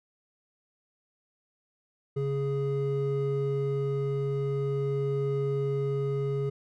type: tone pair together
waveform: triangle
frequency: 138.59 / 415.3 Hz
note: C#3 / G#4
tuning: 0 / 0 cents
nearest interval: octave + perfect fifth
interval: 1900 cents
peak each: -27 dBFS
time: 2.16-6.5 s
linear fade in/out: 10 ms
effects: none